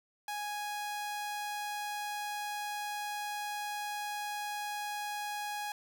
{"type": "tone", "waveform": "sawtooth", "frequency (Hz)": 830, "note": "G#5", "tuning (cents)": -1, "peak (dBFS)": -32, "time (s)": [0.28, 5.72], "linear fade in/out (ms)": 2, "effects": []}